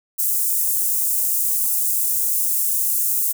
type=high-pass noise; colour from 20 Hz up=white; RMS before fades=-20 dBFS; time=0.18-3.33 s; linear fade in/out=20 ms; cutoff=7900 Hz; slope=24 dB/octave; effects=none